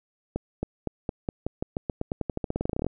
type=accelerating click train; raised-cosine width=2 ms; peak=-14 dBFS; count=26; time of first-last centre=0.36-2.866 s; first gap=270 ms; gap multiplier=0.9; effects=none